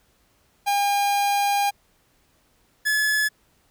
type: tone pair in turn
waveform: 45% pulse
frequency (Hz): 808 / 1712.1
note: G#5 / A6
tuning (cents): -48 / -48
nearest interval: octave + minor second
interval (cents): 1300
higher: second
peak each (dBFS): -19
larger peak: neither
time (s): 0.66-1.71 / 2.85-3.29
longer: first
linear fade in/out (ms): 20
effects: pink hiss -63 dBFS RMS until 3.7 s